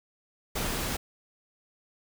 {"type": "noise", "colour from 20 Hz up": "pink", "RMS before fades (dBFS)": -31, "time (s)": [0.55, 0.97], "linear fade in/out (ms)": 10, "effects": []}